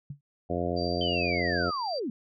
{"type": "tone with exponential decay", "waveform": "sine", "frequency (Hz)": 142.7, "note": "D3", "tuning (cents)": -49, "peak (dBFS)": -31, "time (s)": [0.1, 0.21], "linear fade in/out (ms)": 5, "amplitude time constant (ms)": 22}
{"type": "harmonic tone", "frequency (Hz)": 87.31, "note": "F2", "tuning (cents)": 0, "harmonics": [1, 2, 3, 4, 5, 6, 7, 8], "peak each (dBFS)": [-35, -35, -35, -35, -35, -35, -35, -35], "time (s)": [0.49, 1.71], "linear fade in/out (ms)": 20}
{"type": "tone with tremolo", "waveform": "sine", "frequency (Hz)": 4699, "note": "D8", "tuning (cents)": 0, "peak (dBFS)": -35, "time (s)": [0.76, 2], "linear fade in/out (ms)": 20, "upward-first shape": "triangle", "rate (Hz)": 2.7, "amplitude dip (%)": 30}
{"type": "linear sweep", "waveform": "sine", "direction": "down", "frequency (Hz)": [3136, 200.6], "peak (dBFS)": -29, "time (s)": [1.01, 2.1], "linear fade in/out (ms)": 2}
{"effects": []}